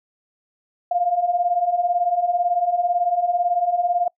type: beating tone pair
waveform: sine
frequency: 690 / 708 Hz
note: F5 / F5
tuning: -21 / +23 cents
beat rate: 18 Hz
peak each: -23 / -19 dBFS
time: 0.91-4.08 s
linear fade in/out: 5 ms
effects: noise-tail reverb RT60 0.1 s tail -25 dB re dry